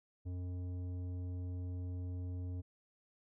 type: tone with tanh clipping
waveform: sine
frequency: 90 Hz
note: F#2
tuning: 47 cents flat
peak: -40 dBFS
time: 0.25-2.62 s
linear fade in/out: 20 ms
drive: 11 dB
effects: none